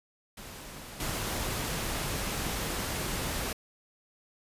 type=noise with level steps; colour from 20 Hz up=pink; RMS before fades=-44 / -33 dBFS; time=0.37-3.53 s; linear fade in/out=5 ms; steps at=1 s; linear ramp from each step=2 ms; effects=resampled to 32000 Hz